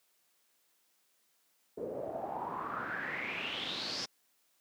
pink noise with low-pass filter sweep, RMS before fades -38 dBFS, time 1.77-4.06 s, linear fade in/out 10 ms, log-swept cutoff 440 to 5400 Hz, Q 7, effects white hiss -73 dBFS RMS until 4.6 s + high-pass 200 Hz 12 dB/octave

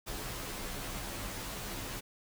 pink noise with comb filter, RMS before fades -40 dBFS, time 0.06-2.01 s, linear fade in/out 20 ms, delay 13 ms, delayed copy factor -0.85, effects none

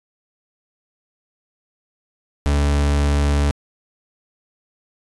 40% pulse tone, 72 Hz, D2, 34 cents flat, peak -14 dBFS, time 2.46-3.51 s, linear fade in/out 0 ms, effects resampled to 24000 Hz

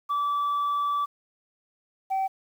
sine tone pair in turn, 1156 / 769.4 Hz, D6 / G5, -28 / -33 cents, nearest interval perfect fifth, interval 705 cents, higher first, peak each -21 dBFS, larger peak neither, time 0.09-1.06 / 2.1-2.28 s, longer first, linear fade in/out 20 ms, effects tanh soft clip ceiling -22 dBFS + 9-bit

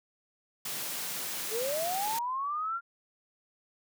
white high-pass noise, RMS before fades -36 dBFS, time 0.65-2.19 s, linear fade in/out 5 ms, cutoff 120 Hz, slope 96 dB/octave
sine linear sweep, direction up, 415.3 to 1400 Hz, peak -30 dBFS, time 1.5-2.81 s, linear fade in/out 50 ms
effects none

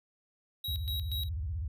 square tone with tremolo, 3839 Hz, B7, 50 cents flat, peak -35 dBFS, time 0.64-1.29 s, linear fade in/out 5 ms, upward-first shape square, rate 4.2 Hz, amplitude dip 80%
sine tone with vibrato, 77 Hz, D#2, 17 cents flat, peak -32 dBFS, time 0.68-1.68 s, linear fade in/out 5 ms, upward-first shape square, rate 16 Hz, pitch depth 280 cents each way
effects none

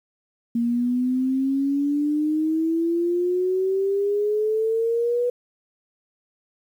sine exponential sweep, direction up, 232.8 to 491.4 Hz, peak -19 dBFS, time 0.55-5.3 s, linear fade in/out 5 ms, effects 9-bit

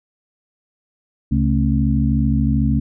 harmonic tone with a mistuned harmonic, 68 Hz, C#2, 33 cents flat, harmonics 1 / 2 / 3 / 4, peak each -19 / -19 / -19 / -22 dBFS, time 1.31-2.8 s, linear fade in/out 10 ms, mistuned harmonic 3, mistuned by +120 cents, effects none

